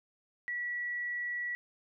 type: tone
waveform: sine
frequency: 1940 Hz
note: B6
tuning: 31 cents flat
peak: -33 dBFS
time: 0.48-1.55 s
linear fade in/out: 0 ms
effects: none